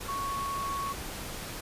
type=tone in noise; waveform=sine; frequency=1108.7 Hz; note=C#6; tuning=in tune; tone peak=-31 dBFS; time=0.08-0.93 s; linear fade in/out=10 ms; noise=pink; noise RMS=-39 dBFS; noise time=0-1.61 s; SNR=+5 dB; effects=resampled to 32000 Hz